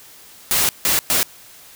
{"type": "noise bursts at uneven times", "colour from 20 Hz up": "white", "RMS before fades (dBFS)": -17, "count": 3, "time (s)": [[0.51, 0.69], [0.85, 0.99], [1.1, 1.23]], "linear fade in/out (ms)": 0, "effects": ["white hiss -44 dBFS RMS until 1.75 s"]}